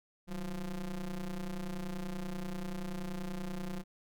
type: ring-modulated tone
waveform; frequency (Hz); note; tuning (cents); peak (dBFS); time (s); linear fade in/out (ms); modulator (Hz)
square; 86.8; F2; -10; -34; 0.27-3.84; 50; 102
effects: none